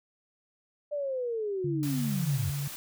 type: linear sweep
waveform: sine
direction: down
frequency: 597 to 80.6 Hz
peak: -29 dBFS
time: 0.91-2.51 s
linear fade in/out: 20 ms
type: tone with pitch glide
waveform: sine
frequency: 143.8 to 141.82 Hz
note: D3 to C#3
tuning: -36 to +40 cents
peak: -30 dBFS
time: 1.64-2.68 s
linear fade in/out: 5 ms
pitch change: -24 cents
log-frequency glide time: 1.77-1.87 s
type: noise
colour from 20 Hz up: white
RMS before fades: -41 dBFS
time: 1.83-2.76 s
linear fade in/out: 0 ms
effects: none